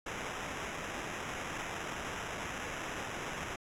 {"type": "noise with sample-and-hold", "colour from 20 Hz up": "blue", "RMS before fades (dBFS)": -40, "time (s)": [0.06, 3.56], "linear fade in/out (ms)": 5, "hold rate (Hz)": 4410, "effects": ["low-pass 9000 Hz 12 dB/octave"]}